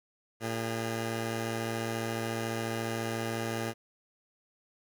10% pulse tone pair together, 114.1 / 406.6 Hz, A#2 / G#4, -37 / -37 cents, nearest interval octave + minor seventh, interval 2200 cents, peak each -24 / -31 dBFS, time 0.4-3.74 s, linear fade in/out 50 ms, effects none

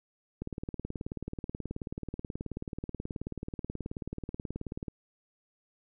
click train, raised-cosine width 3 ms, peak -23 dBFS, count 84, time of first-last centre 0.42-4.882 s, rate 18.6 Hz, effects none

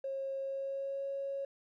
triangle tone with pitch glide, 541 to 551.1 Hz, C#5 to C#5, -42 to -10 cents, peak -31 dBFS, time 0.04-1.45 s, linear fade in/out 5 ms, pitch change +32 cents, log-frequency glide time 0.38-1.05 s, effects tanh soft clip ceiling -33 dBFS

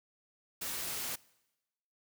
white noise, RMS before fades -38 dBFS, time 0.61-1.16 s, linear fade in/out 10 ms, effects noise-tail reverb RT60 1.0 s tail -23 dB re dry

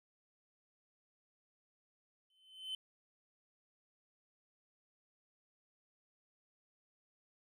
triangle tone with exponential growth, 3059 Hz, G7, 43 cents flat, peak -35 dBFS, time 2.3-2.75 s, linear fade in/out 2 ms, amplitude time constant 97 ms, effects none

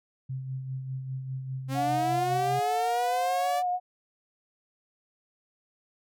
sine tone with tremolo, 131.6 Hz, C3, 10 cents sharp, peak -30 dBFS, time 0.29-2.6 s, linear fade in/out 10 ms, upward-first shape sine, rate 5 Hz, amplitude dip 45%
sawtooth linear sweep, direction up, 261.6 to 587.3 Hz, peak -27 dBFS, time 1.68-3.63 s, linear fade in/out 50 ms
sine tone with vibrato, 722 Hz, F#5, 43 cents flat, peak -25 dBFS, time 1.74-3.8 s, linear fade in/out 50 ms, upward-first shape sine, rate 6.5 Hz, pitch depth 16 cents each way
effects none

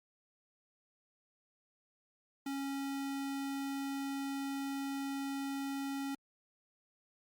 square tone, 275.5 Hz, C#4, 11 cents flat, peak -37 dBFS, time 2.46-6.15 s, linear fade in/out 5 ms, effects Opus 48 kbps

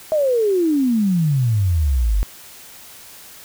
sine exponential sweep, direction down, 640 to 46.25 Hz, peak -14 dBFS, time 0.12-2.23 s, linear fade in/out 0 ms, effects white hiss -41 dBFS RMS until 3.44 s

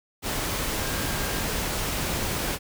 sine tone in noise, 1605 Hz, G6, 40 cents sharp, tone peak -39 dBFS, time 0.78-1.45 s, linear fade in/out 50 ms, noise pink, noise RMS -28 dBFS, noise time 0.22-2.59 s, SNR -14 dB, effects none

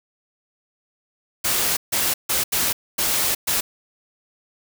white noise bursts at uneven times, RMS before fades -21 dBFS, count 6, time 1.44-1.77 / 1.92-2.14 / 2.29-2.44 / 2.52-2.73 / 2.98-3.35 / 3.47-3.61 s, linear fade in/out 10 ms, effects none

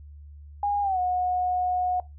sine tone with pitch glide, 816 to 727 Hz, G#5 to F#5, -31 to -31 cents, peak -22 dBFS, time 0.63-2 s, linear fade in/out 2 ms, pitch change -200 cents, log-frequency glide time 0.82-0.99 s, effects noise-tail reverb RT60 0.2 s tail -19 dB re dry + added 73 Hz sine -42 dBFS peak until 2.18 s

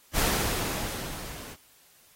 pink noise with level ramp, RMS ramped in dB -24 to -44 dBFS, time 0.13-1.57 s, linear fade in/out 50 ms, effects white hiss -59 dBFS RMS until 2.15 s + AAC 48 kbps

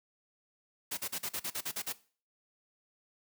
white noise bursts, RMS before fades -36 dBFS, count 10, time 0.91-1.928 s, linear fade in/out 10 ms, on 64 ms, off 42 ms, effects noise-tail reverb RT60 0.4 s tail -18 dB re dry + high-pass 80 Hz 12 dB/octave

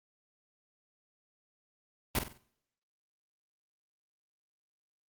pink noise with echo, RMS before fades -29 dBFS, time 2.15-2.19 s, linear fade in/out 2 ms, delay 47 ms, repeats 4, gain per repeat -8 dB, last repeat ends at 2.378 s, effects noise-tail reverb RT60 0.7 s tail -22 dB re dry + Opus 32 kbps

